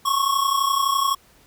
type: tone pair together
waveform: square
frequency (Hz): 1085.2 / 1117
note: C#6 / C#6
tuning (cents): -37 / +13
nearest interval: minor second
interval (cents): 50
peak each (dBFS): -22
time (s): 0.05-1.15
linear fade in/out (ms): 10
effects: pink hiss -55 dBFS RMS until 1.46 s